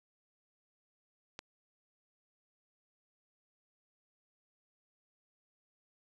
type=click; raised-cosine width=0.2 ms; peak=-25 dBFS; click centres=1.391 s; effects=resampled to 24000 Hz